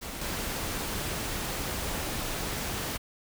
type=noise with level steps; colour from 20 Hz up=pink; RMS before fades=-38 / -33 dBFS; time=0.01-2.98 s; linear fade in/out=20 ms; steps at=0.21 s; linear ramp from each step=5 ms; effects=none